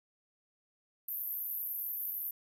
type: band-pass noise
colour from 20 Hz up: white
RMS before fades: -38 dBFS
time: 1.08-2.31 s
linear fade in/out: 5 ms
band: 12000 to 14000 Hz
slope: 96 dB/octave
effects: none